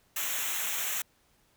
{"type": "noise with comb filter", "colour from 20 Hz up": "white", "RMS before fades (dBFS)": -32, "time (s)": [0.16, 1.02], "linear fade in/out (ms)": 5, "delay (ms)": 0.21, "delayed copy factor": -0.8, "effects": ["pink hiss -67 dBFS RMS until 1.56 s"]}